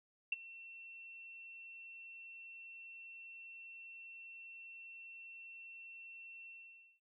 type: tone with ADSR envelope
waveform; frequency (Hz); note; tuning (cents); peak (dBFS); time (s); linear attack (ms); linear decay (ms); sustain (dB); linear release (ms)
sine; 2705; E7; +44; -30; 0.32-7; 5; 21; -20; 520
effects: none